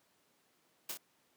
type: noise with echo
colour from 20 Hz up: white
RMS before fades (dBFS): -39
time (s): 0.89-0.92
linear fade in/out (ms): 5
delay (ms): 27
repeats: 2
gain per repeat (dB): -4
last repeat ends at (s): 0.974
effects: pink hiss -72 dBFS RMS until 1.36 s + high-pass 200 Hz 12 dB/octave